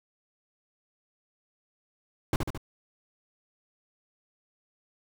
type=noise with echo; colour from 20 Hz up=brown; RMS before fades=-23 dBFS; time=2.33-2.36 s; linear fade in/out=2 ms; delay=72 ms; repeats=3; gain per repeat=-4 dB; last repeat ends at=2.576 s; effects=none